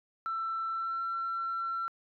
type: tone with pitch glide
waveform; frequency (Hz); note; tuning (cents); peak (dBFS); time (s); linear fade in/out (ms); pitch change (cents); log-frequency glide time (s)
sine; 1335 to 1352.1; E6 to E6; +22 to +44; -30; 0.26-1.88; 0; +22; 0.7-0.98
effects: tanh soft clip ceiling -27 dBFS